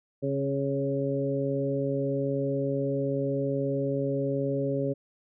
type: harmonic tone with a mistuned harmonic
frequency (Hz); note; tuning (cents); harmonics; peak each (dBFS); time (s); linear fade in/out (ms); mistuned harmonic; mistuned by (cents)
138.6; C#3; 0; 1 / 2 / 3 / 4; -31 / -31 / -31 / -31; 0.22-4.94; 20; 2; -15
effects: none